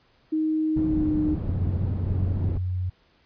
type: tone with pitch glide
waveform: sine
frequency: 313 to 304.8 Hz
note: D#4 to D#4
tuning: +10 to -36 cents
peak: -21 dBFS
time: 0.32-1.35 s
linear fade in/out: 10 ms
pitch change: -46 cents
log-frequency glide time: 0.84-1.14 s
type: low-pass noise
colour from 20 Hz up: white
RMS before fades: -29 dBFS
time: 0.76-2.58 s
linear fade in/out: 10 ms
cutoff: 150 Hz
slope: 12 dB/octave
type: tone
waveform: sine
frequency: 91.3 Hz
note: F#2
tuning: 23 cents flat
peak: -24 dBFS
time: 1.47-2.9 s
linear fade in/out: 10 ms
effects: pink hiss -62 dBFS RMS until 3.25 s + resampled to 11025 Hz